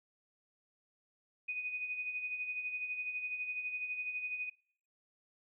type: tone with tremolo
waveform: sine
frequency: 2489 Hz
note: D#7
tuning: in tune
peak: -34 dBFS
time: 1.48-4.5 s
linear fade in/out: 10 ms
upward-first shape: sine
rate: 12 Hz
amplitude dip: 50%
effects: noise-tail reverb RT60 0.6 s tail -24 dB re dry